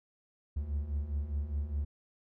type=beating tone pair; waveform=triangle; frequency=69.3 / 74.2 Hz; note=C#2 / D2; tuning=0 / +18 cents; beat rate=4.9 Hz; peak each=-36 / -31 dBFS; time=0.56-1.85 s; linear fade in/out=10 ms; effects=none